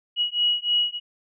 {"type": "beating tone pair", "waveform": "sine", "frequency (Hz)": [2908, 2911.3], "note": ["F#7", "F#7"], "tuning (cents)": [-31, -29], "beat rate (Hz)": 3.3, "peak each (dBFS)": -23, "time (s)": [0.16, 1], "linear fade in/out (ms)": 50, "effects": []}